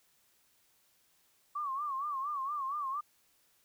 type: tone with vibrato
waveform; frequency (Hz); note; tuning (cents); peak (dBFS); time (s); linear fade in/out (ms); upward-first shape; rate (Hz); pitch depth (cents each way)
sine; 1127; C#6; +28; -33; 1.55-3.01; 10; sine; 4.3; 120
effects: white hiss -70 dBFS RMS until 3.64 s